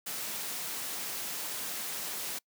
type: noise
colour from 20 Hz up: white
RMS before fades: -37 dBFS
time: 0.06-2.39 s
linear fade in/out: 10 ms
effects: noise-tail reverb RT60 0.1 s tail -26 dB re dry + high-pass 150 Hz 12 dB/octave